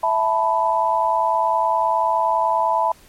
sine chord, E suspended fourth, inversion none, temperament just, 659.3 / 879 / 988.9 Hz, E5 / A5 / B5, 0 / -2 / +2 cents, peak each -22 / -20 / -19 dBFS, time 0.03-2.92 s, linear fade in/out 5 ms, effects pink hiss -50 dBFS RMS until 3.08 s + MP3 64 kbps

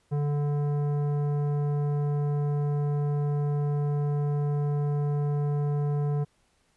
triangle tone with tanh clipping, 145.6 Hz, D3, 15 cents flat, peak -26 dBFS, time 0.11-6.25 s, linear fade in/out 20 ms, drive 17 dB, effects pink hiss -68 dBFS RMS until 6.76 s + resampled to 24000 Hz

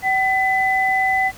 sine tone pair together, 764 / 2005 Hz, G5 / B6, -45 / +26 cents, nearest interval octave + perfect fourth, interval 1671 cents, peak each -18 dBFS, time 0.02-1.32 s, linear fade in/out 50 ms, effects pink hiss -41 dBFS RMS until 1.37 s

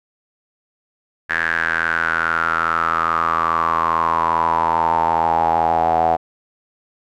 sawtooth tone with band-pass filter sweep, 82.41 Hz, E2, in tune, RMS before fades -18 dBFS, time 1.29-6.17 s, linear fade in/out 20 ms, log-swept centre 1700 to 730 Hz, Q 8.9, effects none

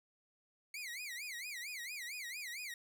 sawtooth tone with vibrato, 2164 Hz, C#7, 42 cents flat, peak -39 dBFS, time 0.74-2.74 s, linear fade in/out 2 ms, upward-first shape sine, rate 4.4 Hz, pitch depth 250 cents each way, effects none

